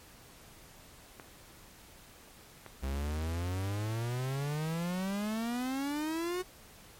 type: clicks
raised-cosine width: 0.5 ms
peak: -30 dBFS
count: 2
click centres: 1.198 / 2.663 s
type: exponential sweep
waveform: 45% pulse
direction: up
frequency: 65.4 to 370.8 Hz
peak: -32 dBFS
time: 2.82-6.43 s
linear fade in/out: 20 ms
effects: pink hiss -55 dBFS RMS until 6.99 s + MP3 64 kbps